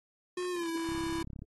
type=tone with pitch glide; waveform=square; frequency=360.3 to 330.4 Hz; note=F#4 to E4; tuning=-46 to +4 cents; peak=-33 dBFS; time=0.37-1.23 s; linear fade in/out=5 ms; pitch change=-150 cents; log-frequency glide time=0.51-0.68 s
type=click train; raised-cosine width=5 ms; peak=-31 dBFS; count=19; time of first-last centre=0.89-1.421 s; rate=33.9 Hz
effects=AAC 32 kbps